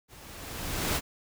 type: noise with level ramp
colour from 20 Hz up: pink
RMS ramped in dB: -51 to -26 dBFS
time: 0.08-1.01 s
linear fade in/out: 50 ms
effects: none